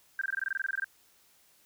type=tone bursts; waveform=sine; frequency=1579 Hz; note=G6; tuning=12 cents sharp; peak=-28 dBFS; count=15; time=0.19-0.844 s; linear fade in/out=2 ms; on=24 ms; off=21 ms; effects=white hiss -64 dBFS RMS until 1.65 s